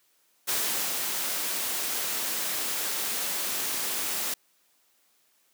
white noise with ADSR envelope, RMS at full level -27 dBFS, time 0.47-4.34 s, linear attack 21 ms, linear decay 460 ms, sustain -3 dB, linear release 4 ms, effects white hiss -67 dBFS RMS until 5.53 s + high-pass 200 Hz 12 dB/octave

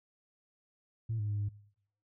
sine tone with pitch steps, 112.3 / 104.9 / 103.2 / 102.4 Hz, A2 / G#2 / G#2 / G#2, +36 / +18 / -10 / -24 cents, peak -30 dBFS, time 1.09-1.49 s, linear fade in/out 10 ms, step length 100 ms, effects noise-tail reverb RT60 0.7 s tail -22 dB re dry + tanh soft clip ceiling -28 dBFS

